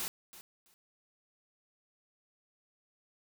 white noise with echo, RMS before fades -37 dBFS, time 0-0.08 s, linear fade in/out 0 ms, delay 330 ms, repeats 2, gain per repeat -15 dB, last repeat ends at 0.74 s, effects none

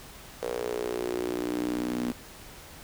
sawtooth tone with high-pass filter sweep, 60.4 Hz, B1, 38 cents flat, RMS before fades -31 dBFS, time 0.42-2.12 s, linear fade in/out 5 ms, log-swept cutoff 480 to 250 Hz, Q 6, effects pink hiss -47 dBFS RMS until 2.83 s

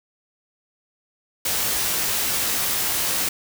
white noise with comb filter, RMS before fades -23 dBFS, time 1.45-3.29 s, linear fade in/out 5 ms, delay 17 ms, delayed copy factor +0.5, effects none

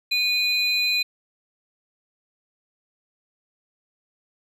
triangle tone pair together, 2463 / 4047 Hz, D#7 / B7, -18 / +42 cents, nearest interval major sixth, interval 860 cents, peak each -21 dBFS, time 0.11-1.03 s, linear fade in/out 10 ms, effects none

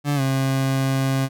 30% pulse tone with pitch glide, 144.7 to 134.23 Hz, D3 to C3, -25 to +45 cents, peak -16 dBFS, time 0.04-1.29 s, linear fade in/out 50 ms, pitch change -130 cents, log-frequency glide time 0.15-0.21 s, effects none

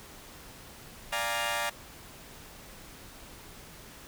15% pulse chord, Bb dominant seventh, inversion first, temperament equal with one note detuned, 587.3 / 698.5 / 823.9 / 932.3 Hz, D5 / F5 / Ab5 / Bb5, 0 / 0 / -14 / 0 cents, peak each -28 / -29 / -29 / -28 dBFS, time 1.12-1.7 s, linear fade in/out 10 ms, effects pink hiss -49 dBFS RMS until 4.07 s

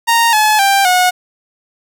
sawtooth tone with pitch steps, 928 / 855.9 / 789.4 / 728.1 Hz, A#5 / A5 / G5 / F#5, -8 / -48 / +12 / -28 cents, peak -5 dBFS, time 0.07-1.11 s, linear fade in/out 20 ms, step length 260 ms, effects none

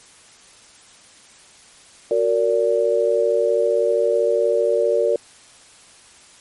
sine chord, Gb augmented, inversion none, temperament just, 370 / 462.5 / 578.1 Hz, Gb4 / Bb4 / D5, 0 / -14 / -27 cents, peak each -23 / -18 / -19 dBFS, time 2.11-5.16 s, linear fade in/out 2 ms, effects white hiss -48 dBFS RMS until 6.4 s + MP3 48 kbps

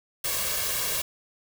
white noise with comb filter, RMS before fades -28 dBFS, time 0.24-1.02 s, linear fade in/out 5 ms, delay 1.8 ms, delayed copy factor +0.65, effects none

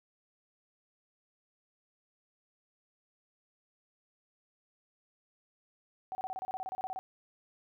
sine tone bursts, 755 Hz, F#5, 35 cents sharp, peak -35 dBFS, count 15, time 6.12-6.99 s, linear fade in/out 0 ms, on 30 ms, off 30 ms, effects none

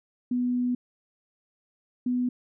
sine tone pair in turn, 246.9 / 248 Hz, B3 / B3, 0 / +7 cents, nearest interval unison, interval 7 cents, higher second, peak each -23 dBFS, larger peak neither, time 0.31-0.75 / 2.06-2.29 s, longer first, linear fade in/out 5 ms, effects none

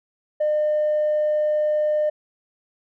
triangle tone with tanh clipping, 605 Hz, D#5, 49 cents flat, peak -18 dBFS, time 0.4-2.1 s, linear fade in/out 10 ms, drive 5 dB, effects none

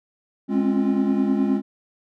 triangle chord, Db major seventh, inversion second, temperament equal with one note detuned, 207.7 / 261.6 / 271.2 / 349.2 Hz, Ab3 / C4 / Db4 / F4, 0 / 0 / -38 / 0 cents, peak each -20 / -23 / -20 / -26 dBFS, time 0.48-1.62 s, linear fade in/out 50 ms, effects none

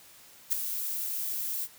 violet noise with ADSR envelope, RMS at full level -23 dBFS, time 0.5-1.68 s, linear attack 28 ms, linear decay 4 ms, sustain -10 dB, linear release 45 ms, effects white hiss -54 dBFS RMS until 1.78 s

